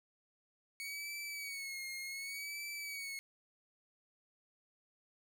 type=tone with vibrato; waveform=sawtooth; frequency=2227 Hz; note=C#7; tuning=7 cents sharp; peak=-38 dBFS; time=0.8-3.19 s; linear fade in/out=0 ms; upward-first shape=sine; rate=0.67 Hz; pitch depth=71 cents each way; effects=none